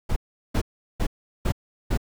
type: noise bursts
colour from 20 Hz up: brown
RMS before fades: -22 dBFS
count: 5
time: 0.09-1.975 s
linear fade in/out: 10 ms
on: 73 ms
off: 380 ms
effects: none